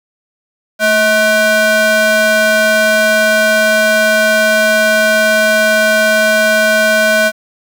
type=ring-modulated tone; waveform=square; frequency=430.2 Hz; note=A4; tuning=39 cents flat; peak=-6 dBFS; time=0.79-7.32 s; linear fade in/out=50 ms; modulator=1070 Hz; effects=7-bit